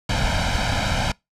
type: noise with comb filter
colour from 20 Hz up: pink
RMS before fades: -21 dBFS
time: 0.09-1.12 s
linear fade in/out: 5 ms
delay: 1.3 ms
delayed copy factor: +0.85
effects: noise-tail reverb RT60 0.2 s tail -25 dB re dry + low-pass 5000 Hz 12 dB/octave